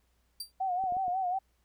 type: tone with exponential decay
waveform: sawtooth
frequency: 4699 Hz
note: D8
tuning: in tune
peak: -30 dBFS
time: 0.4-0.52 s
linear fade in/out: 5 ms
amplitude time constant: 25 ms
type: tone with vibrato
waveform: sine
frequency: 740 Hz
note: F#5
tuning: in tune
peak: -28 dBFS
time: 0.6-1.39 s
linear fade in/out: 10 ms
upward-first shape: sine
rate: 5.5 Hz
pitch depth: 75 cents each way
type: clicks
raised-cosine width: 2 ms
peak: -35 dBFS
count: 4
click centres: 0.839 / 0.923 / 0.968 / 1.081 s
effects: added 60 Hz sine -70 dBFS peak until 1.64 s + pink hiss -75 dBFS RMS until 1.64 s